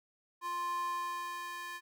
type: tone with high-pass filter sweep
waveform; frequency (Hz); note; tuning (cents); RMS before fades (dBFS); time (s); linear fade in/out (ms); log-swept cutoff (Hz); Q
square; 349.2; F4; 0; -38; 0.41-1.81; 50; 930 to 1400; 5.1
effects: none